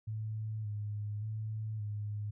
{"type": "tone with vibrato", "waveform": "sine", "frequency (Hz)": 106.6, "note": "G#2", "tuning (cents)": 46, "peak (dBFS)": -35, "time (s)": [0.07, 2.31], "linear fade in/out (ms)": 10, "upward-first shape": "square", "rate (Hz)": 0.87, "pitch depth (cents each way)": 36, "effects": []}